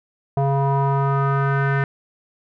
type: tone with low-pass filter sweep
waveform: square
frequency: 138.3 Hz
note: C#3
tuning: 4 cents flat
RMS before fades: -19 dBFS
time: 0.37-1.84 s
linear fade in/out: 2 ms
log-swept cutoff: 790 to 1700 Hz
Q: 4.6
effects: none